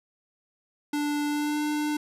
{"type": "tone with pitch glide", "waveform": "square", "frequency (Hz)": [293.7, 299], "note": ["D4", "D4"], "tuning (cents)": [0, 31], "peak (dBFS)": -26, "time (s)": [0.93, 1.97], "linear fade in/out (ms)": 5, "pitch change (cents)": 31, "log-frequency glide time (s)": [1.27, 1.61], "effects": ["resampled to 32000 Hz"]}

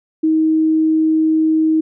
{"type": "tone", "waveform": "sine", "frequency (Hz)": 316.2, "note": "D#4", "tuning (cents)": 28, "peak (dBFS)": -11, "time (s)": [0.23, 1.81], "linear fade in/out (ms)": 10, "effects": []}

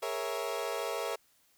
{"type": "chord", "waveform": "30% pulse", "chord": "A# half-diminished seventh", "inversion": "third", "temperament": "equal with one note detuned", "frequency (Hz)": [415.3, 469.1, 554.4, 659.3], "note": ["G#4", "A#4", "C#5", "E5"], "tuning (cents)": [0, 11, 0, 0], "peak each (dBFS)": [-37, -35, -36, -36], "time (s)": [0.02, 1.16], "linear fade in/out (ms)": 10, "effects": ["white hiss -68 dBFS RMS until 1.57 s"]}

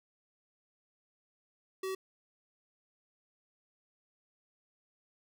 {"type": "tone", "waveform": "square", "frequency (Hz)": 380.4, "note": "F#4", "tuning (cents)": 48, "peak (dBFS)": -35, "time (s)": [1.83, 1.95], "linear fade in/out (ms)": 5, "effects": []}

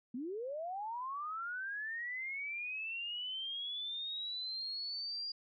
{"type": "linear sweep", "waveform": "sine", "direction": "up", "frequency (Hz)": [227.8, 4828], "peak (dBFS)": -38, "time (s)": [0.14, 5.32], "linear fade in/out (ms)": 5, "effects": []}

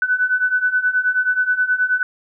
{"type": "beating tone pair", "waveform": "sine", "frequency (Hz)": [1493, 1502.4], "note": ["F#6", "F#6"], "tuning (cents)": [15, 26], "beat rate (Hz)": 9.4, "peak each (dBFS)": [-20, -17], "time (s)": [0.02, 2.03], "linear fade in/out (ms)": 2, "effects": []}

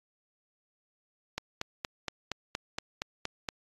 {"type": "click train", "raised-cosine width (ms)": 0.2, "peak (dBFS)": -15, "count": 10, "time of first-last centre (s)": [1.38, 3.488], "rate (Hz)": 4.27, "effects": ["AAC 32 kbps"]}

